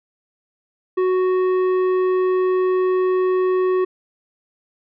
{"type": "tone with tanh clipping", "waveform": "sine", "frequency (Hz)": 370, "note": "F#4", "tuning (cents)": 0, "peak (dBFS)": -17, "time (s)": [0.97, 3.85], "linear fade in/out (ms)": 10, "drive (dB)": 10, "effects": []}